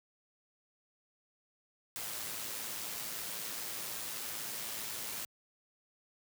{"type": "noise with amplitude modulation", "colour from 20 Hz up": "white", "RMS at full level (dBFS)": -39, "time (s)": [1.96, 5.25], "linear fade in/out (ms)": 0, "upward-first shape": "sine", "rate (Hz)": 110, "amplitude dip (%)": 35, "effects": ["high-pass 80 Hz 12 dB/octave"]}